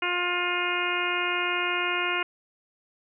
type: harmonic tone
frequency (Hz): 354.3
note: F4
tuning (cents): +25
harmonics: 1 / 2 / 3 / 4 / 5 / 6 / 7 / 8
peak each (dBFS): -33 / -36 / -32 / -31 / -37 / -32 / -31 / -33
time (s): 0.02-2.23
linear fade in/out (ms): 5
effects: none